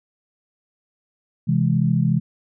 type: chord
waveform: sine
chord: C augmented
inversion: none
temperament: equal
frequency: 130.81 / 164.81 / 207.7 Hz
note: C3 / E3 / G#3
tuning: 0 / 0 / 0 cents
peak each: -20 / -19 / -22 dBFS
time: 1.47-2.2 s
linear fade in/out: 20 ms
effects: none